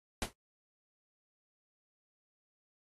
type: noise with exponential decay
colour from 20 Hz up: pink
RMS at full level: -30 dBFS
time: 0.22-0.33 s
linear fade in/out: 1 ms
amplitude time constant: 23 ms
effects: AAC 32 kbps